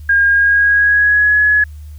sine tone with pitch glide, 1619 to 1691.7 Hz, G#6 to G#6, -45 to +31 cents, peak -8 dBFS, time 0.09-1.64 s, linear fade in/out 5 ms, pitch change +76 cents, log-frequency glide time 0.28-1.41 s, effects added 75 Hz sine -29 dBFS peak until 1.98 s + white hiss -53 dBFS RMS until 1.98 s

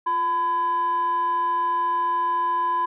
sine tone with frequency modulation, 1007 Hz, B5, 33 cents sharp, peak -19 dBFS, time 0.06-2.86 s, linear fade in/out 10 ms, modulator 657 Hz, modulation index 0.25, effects tanh soft clip ceiling -15 dBFS

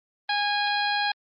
harmonic tone, 822 Hz, G#5, 18 cents flat, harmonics 1 / 2 / 3 / 4 / 5 / 6, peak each -26 / -28 / -33 / -33 / -31 / -41 dBFS, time 0.29-1.12 s, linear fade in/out 5 ms, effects Opus 24 kbps

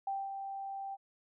sine tone with ADSR envelope, 784 Hz, G5, in tune, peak -32 dBFS, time 0.07-0.97 s, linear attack 4 ms, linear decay 220 ms, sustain -6 dB, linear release 35 ms, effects none

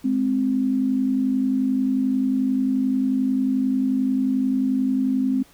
sine tone pair together, 210.3 / 261.6 Hz, G#3 / C4, +22 / 0 cents, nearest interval major third, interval 378 cents, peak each -25 / -19 dBFS, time 0.04-5.43 s, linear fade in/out 10 ms, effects pink hiss -53 dBFS RMS until 5.53 s

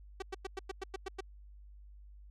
sawtooth tone bursts, 383.6 Hz, G4, 37 cents flat, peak -33 dBFS, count 9, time 0.2-1.207 s, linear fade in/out 5 ms, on 23 ms, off 100 ms, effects added 50 Hz sine -51 dBFS peak until 2.3 s + low-pass 7000 Hz 12 dB/octave

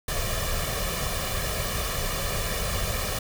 pink noise with comb filter, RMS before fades -28 dBFS, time 0.08-3.19 s, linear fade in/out 5 ms, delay 1.7 ms, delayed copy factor +0.7, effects none

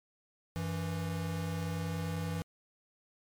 square tone pair together, 94.63 / 164.9 Hz, F#2 / E3, +39 / +1 cents, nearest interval minor seventh, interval 962 cents, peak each -38 / -36 dBFS, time 0.56-2.42 s, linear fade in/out 0 ms, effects MP3 96 kbps

